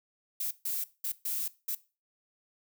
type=noise bursts at uneven times; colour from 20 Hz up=violet; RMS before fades=-33 dBFS; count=5; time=0.4-0.51 / 0.65-0.84 / 1.04-1.12 / 1.25-1.48 / 1.68-1.75 s; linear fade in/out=5 ms; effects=noise-tail reverb RT60 0.3 s tail -18 dB re dry